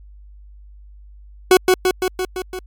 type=tone with echo; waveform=40% pulse; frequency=370 Hz; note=F#4; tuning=in tune; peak=-6 dBFS; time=1.51-1.57 s; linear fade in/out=2 ms; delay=170 ms; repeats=6; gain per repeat=-3 dB; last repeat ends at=2.59 s; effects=added 50 Hz sine -39 dBFS peak until 2.66 s + MP3 96 kbps